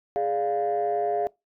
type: chord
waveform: sine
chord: D diminished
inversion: second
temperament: equal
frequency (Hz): 415.3 / 587.3 / 698.5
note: Ab4 / D5 / F5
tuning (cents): 0 / 0 / 0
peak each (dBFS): -26 / -30 / -24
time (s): 0.16-1.27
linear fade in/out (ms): 0
effects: noise-tail reverb RT60 0.2 s tail -23 dB re dry + tanh soft clip ceiling -17 dBFS